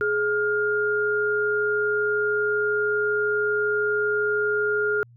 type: tone pair together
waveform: sine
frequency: 420 / 1412.7 Hz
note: G#4 / F6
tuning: +19 / +19 cents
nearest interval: octave + major sixth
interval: 2100 cents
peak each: -23 dBFS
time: 0.01-5.03 s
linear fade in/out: 0 ms
effects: added 119 Hz sine -48 dBFS peak until 5.16 s